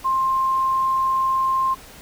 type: tone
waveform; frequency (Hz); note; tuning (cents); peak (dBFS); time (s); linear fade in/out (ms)
sine; 1056; C6; +16; -17; 0.04-1.75; 20
effects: pink hiss -43 dBFS RMS until 2.01 s